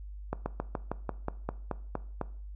slowing click train, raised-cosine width 1 ms, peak -17 dBFS, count 11, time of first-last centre 0.33-2.213 s, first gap 130 ms, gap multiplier 1.08, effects noise-tail reverb RT60 0.5 s tail -18 dB re dry + added 50 Hz sine -40 dBFS peak until 2.55 s

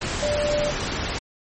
sine tone in noise, 591 Hz, D5, 11 cents sharp, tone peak -21 dBFS, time 0.22-0.71 s, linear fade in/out 10 ms, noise pink, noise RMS -27 dBFS, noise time 0.01-1.19 s, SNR +3 dB, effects MP3 32 kbps

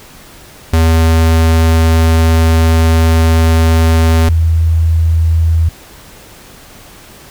square / sine tone pair in turn, 81.4 / 81.78 Hz, E2 / E2, -21 / -13 cents, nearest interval unison, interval 8 cents, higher second, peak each -7 dBFS, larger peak neither, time 0.73-4.29 / 4.29-5.69 s, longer first, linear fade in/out 5 ms, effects pink hiss -37 dBFS RMS until 7.3 s

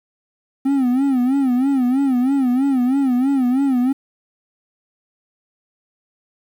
triangle tone with vibrato, 261.6 Hz, C4, in tune, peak -12 dBFS, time 0.65-3.93 s, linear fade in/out 10 ms, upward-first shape sine, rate 3.1 Hz, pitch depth 120 cents each way, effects 8-bit

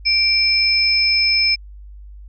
sine tone pair together, 2349 / 5201 Hz, D7 / E8, 0 / -24 cents, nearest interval octave + major second, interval 1376 cents, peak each -17 / -15 dBFS, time 0.05-1.56 s, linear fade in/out 20 ms, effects added 50 Hz sine -35 dBFS peak until 2.28 s

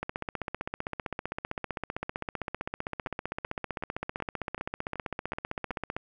two click trains, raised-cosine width 0.5 ms, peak -22 / -17 dBFS, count 8 / 93, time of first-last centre 3.07-5.712 / 0.03-5.965 s, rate 2.65 / 15.5 Hz, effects none

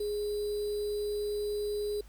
sine tone with sample-and-hold, 415.3 Hz, G#4, in tune, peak -30 dBFS, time 0-2.01 s, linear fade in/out 5 ms, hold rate 4410 Hz, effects added 50 Hz sine -49 dBFS peak until 2.08 s + pink hiss -61 dBFS RMS until 2.08 s

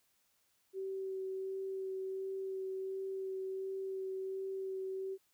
sine tone with vibrato, 382.5 Hz, G4, 42 cents flat, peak -37 dBFS, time 0.73-5.18 s, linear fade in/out 50 ms, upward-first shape sine, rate 1.4 Hz, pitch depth 11 cents each way, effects white hiss -75 dBFS RMS until 5.33 s

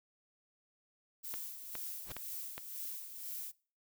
violet noise with tremolo, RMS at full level -42 dBFS, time 1.23-3.52 s, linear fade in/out 20 ms, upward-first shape sine, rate 2 Hz, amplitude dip 55%
click train, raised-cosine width 0.3 ms, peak -26 dBFS, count 4, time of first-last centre 1.34-2.58 s, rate 2.42 Hz
pink noise with exponential growth, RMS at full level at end -41 dBFS, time 2-2.12 s, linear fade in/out 2 ms, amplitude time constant 24 ms
effects noise-tail reverb RT60 0.4 s tail -23 dB re dry

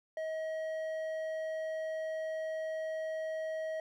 sine tone with hard clipping, 635 Hz, D#5, 35 cents sharp, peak -36 dBFS, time 0.17-3.8 s, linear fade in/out 2 ms, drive 6 dB, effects none

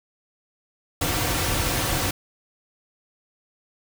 pink noise with comb filter, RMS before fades -24 dBFS, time 1.01-2.11 s, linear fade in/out 5 ms, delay 4.8 ms, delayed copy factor -0.55, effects none

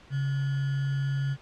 sine tone with sample-and-hold, 137.4 Hz, C#3, 15 cents flat, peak -25 dBFS, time 0.1-1.37 s, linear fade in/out 50 ms, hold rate 1575 Hz, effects pink hiss -53 dBFS RMS until 1.41 s + low-pass 4000 Hz 12 dB/octave

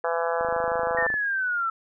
harmonic tone, 167.7 Hz, E3, 30 cents sharp, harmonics 3 / 4 / 5 / 6 / 7 / 8 / 9 / 10, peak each -27 / -29 / -31 / -33 / -34 / -35 / -36 / -37 dBFS, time 0.04-1.07 s, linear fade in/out 2 ms
click train, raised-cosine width 1 ms, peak -22 dBFS, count 20, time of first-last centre 0.41-1.141 s, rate 26 Hz
sine linear sweep, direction down, 1848 to 1318.5 Hz, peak -23 dBFS, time 0.97-1.7 s, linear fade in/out 5 ms
effects none

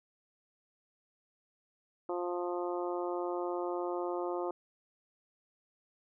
harmonic tone, 176.4 Hz, F3, 18 cents sharp, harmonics 2 / 3 / 4 / 5 / 6 / 7, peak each -35 / -39 / -41 / -43 / -45 / -46 dBFS, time 2.09-4.51 s, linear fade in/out 2 ms, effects none

